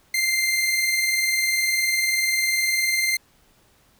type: tone pair together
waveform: sawtooth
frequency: 2073 / 2093 Hz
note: C7 / C7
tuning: -17 / 0 cents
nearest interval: unison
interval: 17 cents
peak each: -24 / -17 dBFS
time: 0.14-3.17 s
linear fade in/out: 5 ms
effects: pink hiss -59 dBFS RMS until 3.99 s